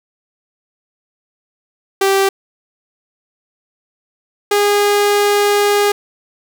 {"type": "tone pair in turn", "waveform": "sawtooth", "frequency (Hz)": [390.1, 409.8], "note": ["G4", "G#4"], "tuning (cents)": [-8, -23], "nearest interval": "minor second", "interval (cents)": 85, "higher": "second", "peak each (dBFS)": -7, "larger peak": "neither", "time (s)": [[2.01, 2.29], [4.51, 5.92]], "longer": "second", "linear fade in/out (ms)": 5, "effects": []}